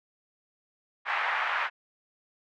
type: band-pass noise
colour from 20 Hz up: white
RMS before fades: -29 dBFS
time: 1.05-1.7 s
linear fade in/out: 50 ms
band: 780 to 2100 Hz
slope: 24 dB/octave
effects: none